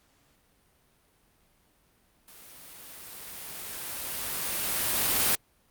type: noise with level ramp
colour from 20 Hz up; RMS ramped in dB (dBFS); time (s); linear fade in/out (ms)
white; -51 to -23; 2.28-5.35; 0
effects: pink hiss -66 dBFS RMS until 5.7 s + Opus 48 kbps